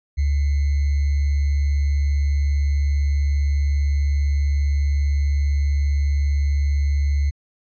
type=tone with sample-and-hold; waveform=sine; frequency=71.2 Hz; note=C#2; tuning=47 cents sharp; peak=-16 dBFS; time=0.17-7.31 s; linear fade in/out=20 ms; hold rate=2100 Hz; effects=resampled to 16000 Hz